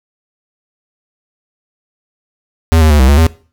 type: tone with pitch steps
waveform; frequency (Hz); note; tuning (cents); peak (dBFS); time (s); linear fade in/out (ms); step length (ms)
square; 81.5 / 78.3 / 74.2 / 65.1 / 71.4 / 81.2; E2 / D#2 / D2 / C2 / D2 / E2; -19 / +11 / +18 / -8 / -48 / -26; -6; 2.72-3.266; 0; 91
effects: noise-tail reverb RT60 0.4 s tail -20 dB re dry